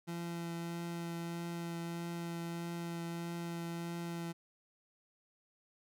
30% pulse tone with vibrato, 169.8 Hz, F3, 48 cents flat, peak -36 dBFS, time 0.07-4.33 s, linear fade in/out 20 ms, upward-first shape triangle, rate 1.6 Hz, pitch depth 12 cents each way, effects none

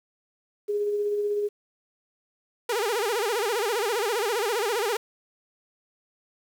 sine tone with tremolo, 413.1 Hz, G#4, 9 cents flat, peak -22 dBFS, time 0.68-1.49 s, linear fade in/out 20 ms, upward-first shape sine, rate 16 Hz, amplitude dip 30%
sawtooth tone with vibrato, 440 Hz, A4, in tune, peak -20 dBFS, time 2.69-4.97 s, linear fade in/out 5 ms, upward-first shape sine, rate 15 Hz, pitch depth 190 cents each way
effects 9-bit

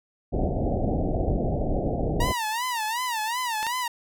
pink low-pass noise, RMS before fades -25 dBFS, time 0.32-2.33 s, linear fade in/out 20 ms, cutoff 770 Hz, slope 96 dB/octave
sawtooth tone with vibrato, 932.3 Hz, A#5, in tune, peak -22 dBFS, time 2.2-3.88 s, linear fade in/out 5 ms, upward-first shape sine, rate 2.7 Hz, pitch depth 150 cents each way
clicks, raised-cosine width 0.2 ms, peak -15 dBFS, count 2, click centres 3.629 / 3.667 s
effects none

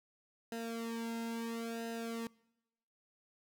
sawtooth tone with flanger, 229.7 Hz, A#3, 25 cents flat, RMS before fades -40 dBFS, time 0.52-2.27 s, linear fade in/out 2 ms, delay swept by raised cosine 0.89 to 1.71 ms, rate 0.74 Hz, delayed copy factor -0.9, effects noise-tail reverb RT60 0.9 s tail -24 dB re dry

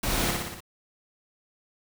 pink noise with echo, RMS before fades -28 dBFS, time 0.03-0.31 s, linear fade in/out 5 ms, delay 59 ms, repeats 5, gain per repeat -3 dB, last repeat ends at 0.605 s, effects none

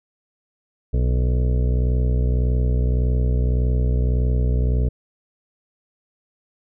harmonic tone with a mistuned harmonic, 61.74 Hz, B1, in tune, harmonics 1 / 2 / 3 / 4 / 5 / 6 / 7 / 8 / 9 / 10, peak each -17 / -23 / -34 / -33 / -42 / -42 / -33 / -38 / -45 / -43 dBFS, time 0.93-4.89 s, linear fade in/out 10 ms, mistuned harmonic 6, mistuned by -82 cents, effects none

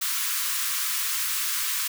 white high-pass noise, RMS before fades -27 dBFS, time 0.01-1.88 s, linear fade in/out 10 ms, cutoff 1000 Hz, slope 96 dB/octave, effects none

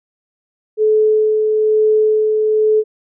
sine tone with tremolo, 431.1 Hz, A4, 35 cents flat, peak -9 dBFS, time 0.77-2.84 s, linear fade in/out 50 ms, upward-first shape sine, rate 1.1 Hz, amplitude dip 30%, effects none

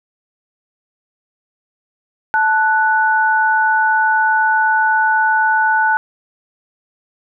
sine tone pair together, 876 / 1480.5 Hz, A5 / F#6, -8 / +1 cents, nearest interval major sixth, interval 909 cents, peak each -14 dBFS, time 2.34-5.97 s, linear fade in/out 0 ms, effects none

